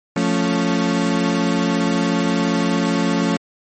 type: chord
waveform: 35% pulse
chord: F augmented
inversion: none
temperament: equal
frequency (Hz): 174.61 / 220 / 277.2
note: F3 / A3 / C#4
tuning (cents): 0 / 0 / 0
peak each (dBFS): -19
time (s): 0.16-3.37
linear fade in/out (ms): 5
effects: MP3 32 kbps